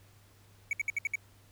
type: tone bursts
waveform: triangle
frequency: 2255 Hz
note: C#7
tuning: 29 cents sharp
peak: -26 dBFS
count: 6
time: 0.71-1.156 s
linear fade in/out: 2 ms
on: 21 ms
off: 64 ms
effects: added 100 Hz sine -59 dBFS peak until 1.51 s + pink hiss -63 dBFS RMS until 1.51 s